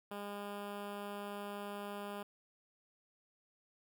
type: tone with notch filter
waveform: 10% pulse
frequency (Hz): 203.5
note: G#3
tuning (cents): -35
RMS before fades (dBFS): -44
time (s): 0.11-2.23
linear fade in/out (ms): 5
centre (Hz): 6100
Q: 0.73
effects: none